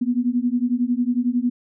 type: beating tone pair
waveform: sine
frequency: 239.1 / 250.1 Hz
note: A#3 / B3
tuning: +44 / +22 cents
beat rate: 11 Hz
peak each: -21 / -21 dBFS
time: 0.01-1.5 s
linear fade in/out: 10 ms
effects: none